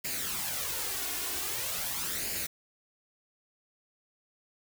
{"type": "noise with flanger", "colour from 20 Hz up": "white", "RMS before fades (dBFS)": -34, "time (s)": [0.04, 2.47], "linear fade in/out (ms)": 10, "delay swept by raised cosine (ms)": [0.42, 2.82], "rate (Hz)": 0.44, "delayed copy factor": 0.6, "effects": []}